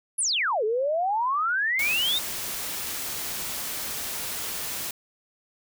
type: exponential two-way sweep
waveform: sine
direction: down then up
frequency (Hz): 11350 to 415.3 to 3776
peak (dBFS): -22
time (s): 0.18-2.19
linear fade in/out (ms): 10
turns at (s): 0.64
type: noise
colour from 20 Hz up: white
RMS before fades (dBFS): -32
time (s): 1.79-4.91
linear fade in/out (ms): 2
effects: none